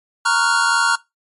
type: chord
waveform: square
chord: Gb major seventh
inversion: first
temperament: equal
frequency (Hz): 932.3 / 1108.7 / 1396.9 / 1480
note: Bb5 / Db6 / F6 / Gb6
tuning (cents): 0 / 0 / 0 / 0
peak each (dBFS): -21 / -23 / -18 / -22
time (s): 0.25-0.96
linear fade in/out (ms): 10
effects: noise-tail reverb RT60 0.2 s tail -21 dB re dry + MP3 48 kbps